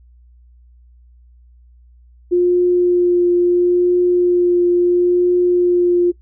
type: tone with vibrato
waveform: sine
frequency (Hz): 354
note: F4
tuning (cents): +23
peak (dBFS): -10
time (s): 2.31-6.12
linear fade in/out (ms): 20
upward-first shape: triangle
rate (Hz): 0.74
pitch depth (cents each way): 13
effects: noise-tail reverb RT60 0.1 s tail -19 dB re dry + added 60 Hz sine -44 dBFS peak until 6.21 s